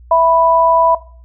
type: tone pair together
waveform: sine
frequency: 659.3 / 987.8 Hz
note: E5 / B5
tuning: 0 / 0 cents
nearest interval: perfect fifth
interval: 700 cents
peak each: -10 dBFS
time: 0.11-0.95 s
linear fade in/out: 5 ms
effects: noise-tail reverb RT60 0.4 s tail -17 dB re dry + added 60 Hz sine -37 dBFS peak until 1.24 s